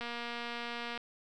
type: click train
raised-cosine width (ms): 0.3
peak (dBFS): -24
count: 230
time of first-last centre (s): 0.01-0.976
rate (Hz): 237
effects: none